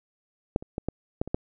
clicks, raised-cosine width 2 ms, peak -9 / -26 / -16 / -14 / -12 / -23 / -11 dBFS, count 7, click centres 0.561 / 0.625 / 0.781 / 0.886 / 1.215 / 1.276 / 1.345 s, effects none

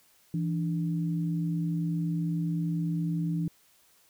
sine tone pair together, 165.79 / 295.4 Hz, E3 / D4, +10 / +10 cents, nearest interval minor seventh, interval 1000 cents, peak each -27 / -35 dBFS, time 0.34-3.48 s, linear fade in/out 2 ms, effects white hiss -63 dBFS RMS until 4.09 s

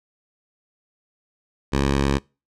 10% pulse tone, 69.2 Hz, C#2, 2 cents flat, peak -10 dBFS, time 1.72-2.19 s, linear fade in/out 20 ms, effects noise-tail reverb RT60 0.3 s tail -25 dB re dry + low-pass 7000 Hz 12 dB/octave

